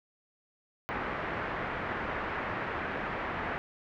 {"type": "low-pass noise", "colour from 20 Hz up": "white", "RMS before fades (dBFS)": -35, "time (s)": [0.89, 3.58], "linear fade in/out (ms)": 0, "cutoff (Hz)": 1900, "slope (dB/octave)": 24, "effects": []}